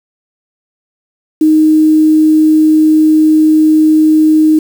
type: tone with quantisation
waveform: sine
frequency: 311.1 Hz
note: D#4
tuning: in tune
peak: -4 dBFS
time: 1.41-4.59 s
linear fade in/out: 5 ms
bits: 5
effects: none